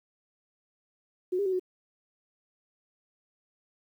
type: tone with pitch steps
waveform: sine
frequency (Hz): 365.4 / 403.2 / 376.9 / 367.5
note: F#4 / G4 / F#4 / F#4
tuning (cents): -22 / +49 / +32 / -12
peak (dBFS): -25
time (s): 1.32-1.596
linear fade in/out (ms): 10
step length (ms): 69
effects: 10-bit